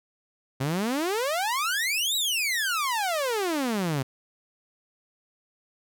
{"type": "exponential two-way sweep", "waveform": "sawtooth", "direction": "up then down", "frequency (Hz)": [127.4, 3951, 127.4], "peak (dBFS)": -21, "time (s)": [0.6, 4.03], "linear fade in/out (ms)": 10, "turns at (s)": 2.16, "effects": []}